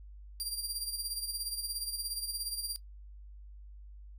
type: tone with tremolo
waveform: 20% pulse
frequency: 4753 Hz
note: D8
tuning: 20 cents sharp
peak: -27 dBFS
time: 0.4-2.76 s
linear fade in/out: 0 ms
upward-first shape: sine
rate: 17 Hz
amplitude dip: 65%
effects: noise-tail reverb RT60 0.1 s tail -18 dB re dry + added 50 Hz sine -47 dBFS peak until 4.18 s